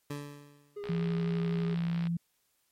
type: tone with exponential decay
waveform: 20% pulse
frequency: 144.6 Hz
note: D3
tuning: 27 cents flat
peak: -29 dBFS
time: 0.1-0.89 s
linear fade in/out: 5 ms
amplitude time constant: 170 ms
type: tone with vibrato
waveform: triangle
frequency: 409.2 Hz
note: G#4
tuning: 26 cents flat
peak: -35 dBFS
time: 0.76-1.75 s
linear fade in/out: 10 ms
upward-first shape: triangle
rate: 12 Hz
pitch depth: 24 cents each way
type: click train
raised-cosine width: 0.3 ms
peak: -27 dBFS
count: 80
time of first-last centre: 0.84-2.071 s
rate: 64.2 Hz
type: tone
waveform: sine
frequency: 169.5 Hz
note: E3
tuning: 49 cents sharp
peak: -28 dBFS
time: 0.89-2.17 s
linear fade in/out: 5 ms
effects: white hiss -74 dBFS RMS until 2.71 s + MP3 64 kbps